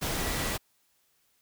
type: tone in noise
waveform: sine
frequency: 1948 Hz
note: B6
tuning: 24 cents flat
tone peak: -42 dBFS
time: 0.17-0.54 s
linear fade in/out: 20 ms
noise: pink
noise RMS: -31 dBFS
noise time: 0.01-0.58 s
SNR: -14 dB
effects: white hiss -70 dBFS RMS until 1.41 s